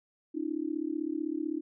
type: tone with amplitude modulation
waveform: sine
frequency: 311.1 Hz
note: D#4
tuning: in tune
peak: -26 dBFS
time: 0.34-1.61 s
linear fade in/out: 20 ms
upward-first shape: sine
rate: 35.8 Hz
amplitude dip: 100%
effects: none